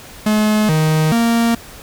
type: tone with pitch steps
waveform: 45% pulse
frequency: 213.5 / 156.3 / 232 Hz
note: G#3 / D#3 / A#3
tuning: +48 / +8 / -8 cents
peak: -12 dBFS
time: 0.26-1.55 s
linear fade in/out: 5 ms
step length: 430 ms
effects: pink hiss -37 dBFS RMS until 1.82 s